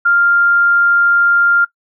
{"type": "tone", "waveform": "sine", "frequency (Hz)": 1396.9, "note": "F6", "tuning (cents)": 0, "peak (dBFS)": -8, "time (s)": [0.05, 1.65], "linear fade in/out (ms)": 10, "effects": ["noise-tail reverb RT60 0.1 s tail -21 dB re dry"]}